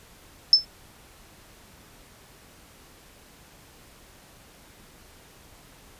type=tone with exponential decay; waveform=sine; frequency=5274 Hz; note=E8; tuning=in tune; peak=-7 dBFS; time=0.53-0.65 s; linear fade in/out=1 ms; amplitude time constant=26 ms; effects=pink hiss -52 dBFS RMS until 5.99 s + resampled to 32000 Hz